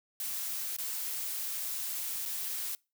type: noise with dropouts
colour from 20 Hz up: blue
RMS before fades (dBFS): -36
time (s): 0.2-2.75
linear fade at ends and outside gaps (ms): 1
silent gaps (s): 0.765-0.785 / 2.254-2.259
effects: noise-tail reverb RT60 0.3 s tail -26 dB re dry